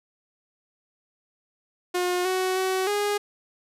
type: tone with pitch steps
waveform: sawtooth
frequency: 358.8 / 372.5 / 376.4 / 411.5 Hz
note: F4 / F#4 / F#4 / G#4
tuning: +47 / +12 / +30 / -16 cents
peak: -19 dBFS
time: 1.94-3.18 s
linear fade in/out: 10 ms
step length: 310 ms
effects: resampled to 32000 Hz